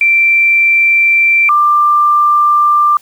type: tone pair in turn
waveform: sine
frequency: 2349 / 1186.8 Hz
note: D7 / D6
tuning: 0 / +18 cents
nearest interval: octave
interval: 1182 cents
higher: first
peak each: -6 dBFS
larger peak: neither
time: 0.01-1.49 / 1.49-2.97 s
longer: neither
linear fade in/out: 2 ms
effects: white hiss -45 dBFS RMS until 3.01 s